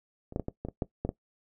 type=clicks; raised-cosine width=2 ms; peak=-29 / -16 / -18 / -19 / -21 / -23 / -15 / -16 / -17 dBFS; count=9; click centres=0.324 / 0.361 / 0.397 / 0.484 / 0.65 / 0.686 / 0.822 / 1.05 / 1.091 s; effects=noise-tail reverb RT60 0.1 s tail -18 dB re dry